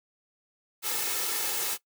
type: noise with comb filter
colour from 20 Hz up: white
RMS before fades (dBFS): -30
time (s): 0.82-1.78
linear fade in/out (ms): 50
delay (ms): 2.3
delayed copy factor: +0.7
effects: noise-tail reverb RT60 0.1 s tail -19 dB re dry + high-pass 200 Hz 12 dB/octave